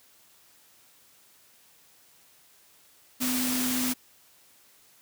sine tone in noise, 252.6 Hz, B3, 39 cents sharp, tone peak -28 dBFS, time 3.2-3.94 s, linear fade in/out 20 ms, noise white, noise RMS -30 dBFS, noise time 3.2-3.94 s, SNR -1 dB, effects white hiss -59 dBFS RMS until 5.01 s + high-pass 60 Hz 12 dB/octave

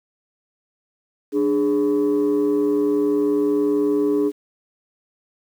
sine tone pair together, 294.9 / 415.3 Hz, D4 / G#4, +7 / 0 cents, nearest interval tritone, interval 593 cents, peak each -17 dBFS, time 1.32-4.32 s, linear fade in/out 50 ms, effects tanh soft clip ceiling -13 dBFS + 8-bit

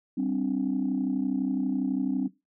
sine chord, G suspended fourth, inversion none, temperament equal, 196 / 261.6 / 293.7 Hz, G3 / C4 / D4, 0 / 0 / 0 cents, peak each -31 / -26 / -29 dBFS, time 0.17-2.28 s, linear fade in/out 10 ms, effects noise-tail reverb RT60 0.2 s tail -17 dB re dry + tanh soft clip ceiling -18 dBFS

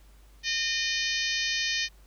harmonic tone, 611 Hz, D#5, 32 cents flat, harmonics 3 / 4 / 5 / 6 / 7 / 8 / 9 / 10, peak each -32 / -33 / -34 / -35 / -35 / -36 / -37 / -37 dBFS, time 0.43-1.89 s, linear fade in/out 50 ms, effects added 50 Hz sine -52 dBFS peak until 2.06 s + pink hiss -62 dBFS RMS until 2.06 s

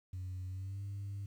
sine tone with pitch glide, 92.5 to 99.71 Hz, F#2 to G2, 0 to +30 cents, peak -37 dBFS, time 0.13-1.26 s, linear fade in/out 5 ms, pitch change +130 cents, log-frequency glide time 0.48-0.83 s, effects tanh soft clip ceiling -37 dBFS + 11-bit

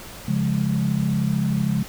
sine chord, Db major, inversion none, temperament equal, 138.59 / 174.61 / 207.7 Hz, Db3 / F3 / Ab3, 0 / 0 / 0 cents, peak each -23 / -24 / -23 dBFS, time 0.28-1.83 s, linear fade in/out 5 ms, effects pink hiss -39 dBFS RMS until 1.88 s

